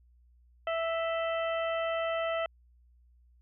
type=harmonic tone with a mistuned harmonic; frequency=659.3 Hz; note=E5; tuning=in tune; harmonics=1 / 2 / 3 / 4 / 5; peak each=-30 / -36 / -40 / -42 / -44 dBFS; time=0.67-2.46 s; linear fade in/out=2 ms; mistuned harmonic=5; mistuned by=-110 cents; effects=added 60 Hz sine -59 dBFS peak until 3.41 s